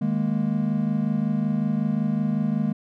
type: chord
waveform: triangle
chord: D# suspended fourth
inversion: none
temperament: equal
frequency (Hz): 155.56 / 207.7 / 233.1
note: D#3 / G#3 / A#3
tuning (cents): 0 / 0 / 0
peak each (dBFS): -25 / -22 / -24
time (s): 0.01-2.73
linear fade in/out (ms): 10
effects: none